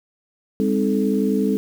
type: tone cluster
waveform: sine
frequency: 201.9 / 261.5 / 313 / 434.2 Hz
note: G#3 / C4 / D#4 / A4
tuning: -49 / -1 / +10 / -23 cents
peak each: -20 / -22 / -26 / -23 dBFS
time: 0.6-1.57 s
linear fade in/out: 0 ms
effects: 7-bit